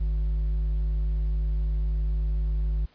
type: tone with hard clipping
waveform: sine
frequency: 51.91 Hz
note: G#1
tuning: in tune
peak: -24 dBFS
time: 0-2.86 s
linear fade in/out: 10 ms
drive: 4 dB
effects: pink hiss -60 dBFS RMS until 2.94 s + resampled to 11025 Hz